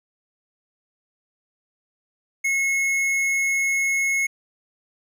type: tone with tanh clipping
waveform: triangle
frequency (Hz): 2177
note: C#7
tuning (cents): -32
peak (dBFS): -21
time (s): 2.44-4.27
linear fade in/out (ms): 10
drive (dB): 16
effects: none